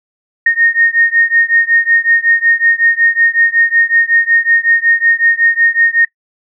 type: beating tone pair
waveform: sine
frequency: 1846 / 1851.4 Hz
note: A#6 / A#6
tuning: -17 / -12 cents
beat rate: 5.4 Hz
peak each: -11 / -12 dBFS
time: 0.46-6.05 s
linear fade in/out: 5 ms
effects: noise-tail reverb RT60 0.1 s tail -19 dB re dry